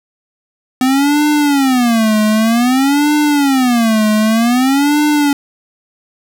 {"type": "tone with vibrato", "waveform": "square", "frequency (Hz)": 252.6, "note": "B3", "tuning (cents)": 39, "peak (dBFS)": -10, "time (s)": [0.81, 5.33], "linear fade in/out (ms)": 2, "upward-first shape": "sine", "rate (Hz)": 0.53, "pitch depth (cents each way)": 290, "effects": []}